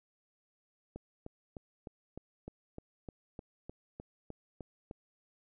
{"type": "click train", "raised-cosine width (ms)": 2, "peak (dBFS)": -30, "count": 14, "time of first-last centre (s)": [0.96, 4.911], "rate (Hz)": 3.29, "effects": []}